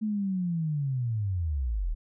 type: linear sweep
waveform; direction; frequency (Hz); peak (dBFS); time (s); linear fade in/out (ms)
sine; down; 219.1 to 34.65; -26; 0.01-1.95; 20
effects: none